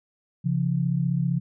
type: tone pair together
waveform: sine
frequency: 135.9 / 171.22 Hz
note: C#3 / F3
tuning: -34 / -34 cents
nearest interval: major third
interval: 400 cents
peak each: -24 dBFS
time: 0.44-1.4 s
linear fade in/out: 20 ms
effects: none